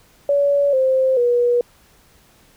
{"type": "tone with pitch steps", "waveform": "sine", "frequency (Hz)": [568, 523.9, 483.2], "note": ["C#5", "C5", "B4"], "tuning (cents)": [42, 2, -38], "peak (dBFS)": -13, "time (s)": [0.29, 1.61], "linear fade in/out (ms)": 2, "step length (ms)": 440, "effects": ["pink hiss -53 dBFS RMS until 2.56 s"]}